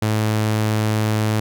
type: tone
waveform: sawtooth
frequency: 108.1 Hz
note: A2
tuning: 30 cents flat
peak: -13 dBFS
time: 0.02-1.4 s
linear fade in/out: 5 ms
effects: none